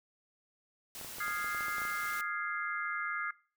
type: noise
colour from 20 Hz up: white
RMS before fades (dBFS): -45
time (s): 0.95-2.21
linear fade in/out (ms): 0
type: clicks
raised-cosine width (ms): 1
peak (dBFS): -34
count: 11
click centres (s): 1.013 / 1.047 / 1.184 / 1.281 / 1.444 / 1.548 / 1.608 / 1.683 / 1.783 / 1.818 / 1.852
type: chord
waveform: sine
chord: F minor seventh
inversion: third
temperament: equal with one note detuned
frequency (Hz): 1232.3 / 1396.9 / 1661.2 / 2093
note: Eb6 / F6 / Ab6 / C7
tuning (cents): -17 / 0 / 0 / 0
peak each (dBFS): -39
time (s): 1.2-3.31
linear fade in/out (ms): 5
effects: noise-tail reverb RT60 0.4 s tail -21 dB re dry